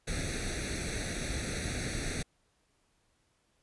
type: noise with comb filter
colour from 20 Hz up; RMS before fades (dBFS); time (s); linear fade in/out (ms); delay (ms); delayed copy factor
pink; -35; 0.07-2.23; 10; 0.49; +0.85
effects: pink hiss -73 dBFS RMS until 3.62 s + resampled to 24000 Hz